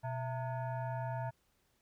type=tone with frequency modulation; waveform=sine; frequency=123.47 Hz; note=B2; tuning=in tune; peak=-35 dBFS; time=0.03-1.31 s; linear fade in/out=20 ms; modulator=786 Hz; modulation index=1; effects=pink hiss -75 dBFS RMS until 1.81 s